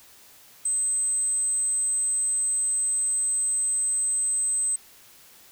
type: tone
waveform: sine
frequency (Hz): 8200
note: C9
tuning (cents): -36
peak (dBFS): -22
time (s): 0.65-4.76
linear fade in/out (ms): 5
effects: white hiss -52 dBFS RMS until 5.51 s